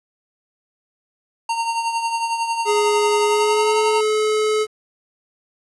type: tone with tremolo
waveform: square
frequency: 920 Hz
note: A#5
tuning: 23 cents flat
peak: -18 dBFS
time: 1.49-4.01 s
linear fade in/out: 5 ms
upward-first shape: triangle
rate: 11 Hz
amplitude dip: 60%
type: tone with pitch glide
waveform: square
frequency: 417.2 to 429.4 Hz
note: G#4 to A4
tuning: +8 to -42 cents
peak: -17 dBFS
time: 2.65-4.67 s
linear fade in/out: 50 ms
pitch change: +50 cents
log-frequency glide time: 3.25-3.78 s
effects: resampled to 24000 Hz + 8-bit